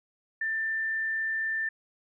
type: tone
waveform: sine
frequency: 1782 Hz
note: A6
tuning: 22 cents sharp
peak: -27 dBFS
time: 0.41-1.69 s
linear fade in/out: 5 ms
effects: none